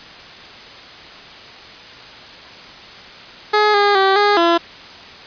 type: tone with pitch steps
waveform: 15% pulse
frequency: 421.7 / 407.8 / 386.4 / 411.2 / 339.2 Hz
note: G#4 / G#4 / G4 / G#4 / E4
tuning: +26 / -32 / -25 / -17 / +50 cents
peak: -5 dBFS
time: 3.53-4.58 s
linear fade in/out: 10 ms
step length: 210 ms
effects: white hiss -37 dBFS RMS until 5.26 s + resampled to 11025 Hz